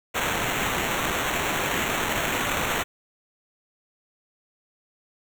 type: noise with sample-and-hold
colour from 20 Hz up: blue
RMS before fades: -26 dBFS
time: 0.14-2.84 s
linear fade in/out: 20 ms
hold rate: 4900 Hz
effects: none